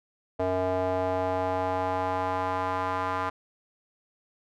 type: tone with band-pass filter sweep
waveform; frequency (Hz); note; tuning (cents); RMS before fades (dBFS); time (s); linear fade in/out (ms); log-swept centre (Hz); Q
square; 92.5; F#2; 0; -28; 0.39-3.3; 10; 610 to 1100; 2.6
effects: none